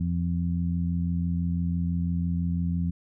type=harmonic tone; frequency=86 Hz; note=F2; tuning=26 cents flat; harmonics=1 / 2 / 3; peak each=-28 / -26 / -37 dBFS; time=0-2.91 s; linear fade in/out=10 ms; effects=none